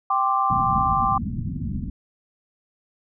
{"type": "chord", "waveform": "sine", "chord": "G suspended fourth", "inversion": "none", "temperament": "equal", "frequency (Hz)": [784, 1046.5, 1174.7], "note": ["G5", "C6", "D6"], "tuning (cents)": [0, 0, 0], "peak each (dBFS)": [-23, -24, -21], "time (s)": [0.1, 1.18], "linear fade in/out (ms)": 5}
{"type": "low-pass noise", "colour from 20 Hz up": "white", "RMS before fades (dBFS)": -28, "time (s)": [0.5, 1.9], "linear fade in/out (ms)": 2, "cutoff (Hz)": 240, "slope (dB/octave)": 48}
{"effects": []}